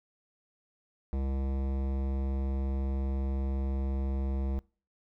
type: tone with hard clipping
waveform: sine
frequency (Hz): 67.2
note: C2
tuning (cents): +47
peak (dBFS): -31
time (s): 1.13-4.59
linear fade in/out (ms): 0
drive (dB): 17
effects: noise-tail reverb RT60 0.4 s tail -24 dB re dry